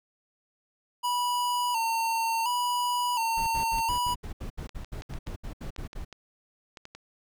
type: tone with vibrato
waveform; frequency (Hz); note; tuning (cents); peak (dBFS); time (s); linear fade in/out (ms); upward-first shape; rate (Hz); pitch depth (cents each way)
square; 943; A#5; +20; -26; 1.03-4.15; 20; square; 0.7; 64
type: noise bursts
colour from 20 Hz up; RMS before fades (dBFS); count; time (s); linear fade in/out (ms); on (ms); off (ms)
brown; -36; 16; 3.37-6.05; 10; 100; 72
type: clicks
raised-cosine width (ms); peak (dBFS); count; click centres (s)
0.2; -26; 12; 3.785 / 4.693 / 4.846 / 5.021 / 5.138 / 5.271 / 5.763 / 5.931 / 6.127 / 6.772 / 6.854 / 6.95
effects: none

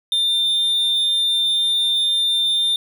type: tone with amplitude modulation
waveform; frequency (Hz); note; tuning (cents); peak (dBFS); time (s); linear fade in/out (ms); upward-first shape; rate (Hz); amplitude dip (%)
triangle; 3601; A7; +39; -13; 0.12-2.76; 2; sine; 219; 30
effects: none

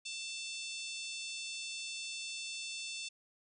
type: harmonic tone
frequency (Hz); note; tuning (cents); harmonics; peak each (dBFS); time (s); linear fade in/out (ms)
888; A5; +16; 3 / 4 / 5 / 6 / 7 / 8 / 9 / 10; -44 / -46 / -48 / -50 / -51 / -52 / -53 / -54; 0.05-3.09; 10
effects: none

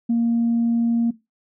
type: tone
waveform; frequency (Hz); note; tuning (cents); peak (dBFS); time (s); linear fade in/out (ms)
sine; 233.1; A#3; 0; -15; 0.09-1.11; 10
effects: noise-tail reverb RT60 0.2 s tail -17 dB re dry + tanh soft clip ceiling -13 dBFS

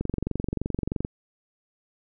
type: click train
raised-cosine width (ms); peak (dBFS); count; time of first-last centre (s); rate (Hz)
3; -14; 25; 0.01-1.049; 23.1
effects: none

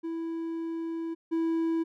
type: tone pair in turn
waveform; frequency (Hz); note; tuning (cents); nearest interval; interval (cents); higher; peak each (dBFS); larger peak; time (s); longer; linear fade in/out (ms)
triangle; 329.6 / 328.3; E4 / E4; 0 / -7; unison; 7; first; -29 / -23; second; 0.03-1.15 / 1.31-1.84; first; 20
effects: none

